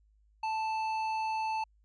sine tone with hard clipping, 880 Hz, A5, in tune, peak -32 dBFS, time 0.43-1.64 s, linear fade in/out 5 ms, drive 9 dB, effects added 52 Hz sine -63 dBFS peak until 1.84 s + resampled to 22050 Hz

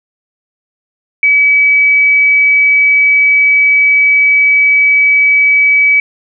sine tone, 2284 Hz, D7, 49 cents flat, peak -5 dBFS, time 1.23-6 s, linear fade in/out 2 ms, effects none

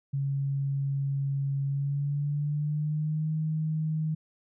sine tone with pitch glide, 138.59 to 156.46 Hz, C#3 to D#3, 0 to +10 cents, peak -26 dBFS, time 0.13-4.15 s, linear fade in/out 10 ms, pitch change +210 cents, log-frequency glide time 1.65-3.32 s, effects none

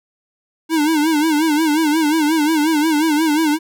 square tone with vibrato, 309.3 Hz, D#4, 10 cents flat, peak -14 dBFS, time 0.69-3.59 s, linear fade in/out 50 ms, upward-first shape sine, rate 5.6 Hz, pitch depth 100 cents each way, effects none

